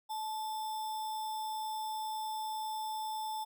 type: tone with sample-and-hold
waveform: sine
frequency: 869 Hz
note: A5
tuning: 22 cents flat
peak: -35 dBFS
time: 0.09-3.45 s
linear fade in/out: 20 ms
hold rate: 4410 Hz
effects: none